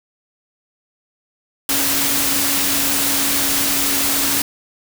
sine tone in noise, 278.9 Hz, C#4, 11 cents sharp, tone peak -27 dBFS, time 1.69-4.42 s, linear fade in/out 2 ms, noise white, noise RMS -18 dBFS, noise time 1.69-4.42 s, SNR -12 dB, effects none

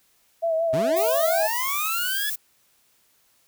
sine tone with vibrato, 655 Hz, E5, 11 cents flat, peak -20 dBFS, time 0.42-1.48 s, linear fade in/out 20 ms, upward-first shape sine, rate 5.6 Hz, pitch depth 43 cents each way
25% pulse linear sweep, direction up, 118.2 to 1720 Hz, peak -22 dBFS, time 0.73-2.3 s, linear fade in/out 5 ms
violet noise, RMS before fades -29 dBFS, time 0.96-2.36 s, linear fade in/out 10 ms
effects white hiss -63 dBFS RMS until 3.47 s

